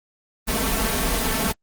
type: noise with comb filter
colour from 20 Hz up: pink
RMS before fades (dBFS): -22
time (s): 0.47-1.53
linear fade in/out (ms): 20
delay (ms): 4.5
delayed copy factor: +0.85
effects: Opus 24 kbps